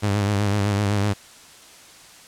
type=tone with vibrato; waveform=sawtooth; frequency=101.9 Hz; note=G#2; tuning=32 cents flat; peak=-15 dBFS; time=0.02-1.14 s; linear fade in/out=20 ms; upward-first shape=sine; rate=7.9 Hz; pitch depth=56 cents each way; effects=white hiss -46 dBFS RMS until 2.27 s + low-pass 9000 Hz 12 dB/octave